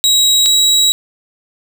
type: tone pair in turn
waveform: 30% pulse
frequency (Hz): 3837 / 3868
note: A#7 / B7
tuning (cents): +49 / -37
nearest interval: unison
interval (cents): 14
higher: second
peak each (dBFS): -6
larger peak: neither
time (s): 0.04-0.46 / 0.46-0.92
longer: second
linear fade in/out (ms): 0
effects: none